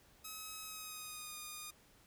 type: tone with pitch glide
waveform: 5% pulse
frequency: 1279 to 1224.1 Hz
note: D#6 to D#6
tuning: +47 to -29 cents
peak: -34 dBFS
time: 0.24-1.71 s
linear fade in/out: 10 ms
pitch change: -76 cents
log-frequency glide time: 0.63-1.37 s
effects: pink hiss -66 dBFS RMS until 2.06 s